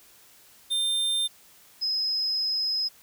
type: tone pair in turn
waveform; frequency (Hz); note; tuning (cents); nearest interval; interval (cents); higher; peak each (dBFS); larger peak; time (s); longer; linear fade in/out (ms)
square / sine; 3600 / 5091; A7 / D#8; +39 / +39; tritone; 600; second; -24; neither; 0.7-1.28 / 1.81-2.89; second; 20
effects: white hiss -55 dBFS RMS until 3.02 s